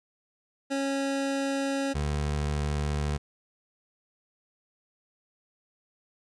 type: tone pair in turn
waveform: 25% pulse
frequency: 274.6 / 73.7 Hz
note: C#4 / D2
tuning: -16 / +7 cents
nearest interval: octave + major seventh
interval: 2277 cents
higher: first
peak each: -23 dBFS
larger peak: neither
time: 0.7-1.94 / 1.94-3.18 s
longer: neither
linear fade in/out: 20 ms
effects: resampled to 22050 Hz